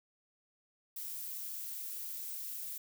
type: noise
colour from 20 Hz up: violet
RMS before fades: -42 dBFS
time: 0.96-2.78 s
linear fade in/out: 5 ms
effects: none